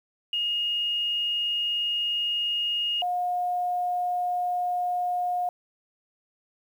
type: tone pair in turn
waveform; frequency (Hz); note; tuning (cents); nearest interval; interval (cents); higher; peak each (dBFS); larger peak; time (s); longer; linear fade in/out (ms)
sine; 2857 / 716.1; F7 / F5; +39 / +43; 2 octaves; 2396; first; -24; neither; 0.33-3.02 / 3.02-5.49; first; 2
effects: 9-bit